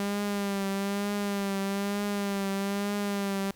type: tone with vibrato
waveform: sawtooth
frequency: 200 Hz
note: G3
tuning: 35 cents sharp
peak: -24 dBFS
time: 0-3.51 s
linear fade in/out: 2 ms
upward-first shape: triangle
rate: 1.1 Hz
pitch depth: 43 cents each way
effects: pink hiss -58 dBFS RMS until 3.55 s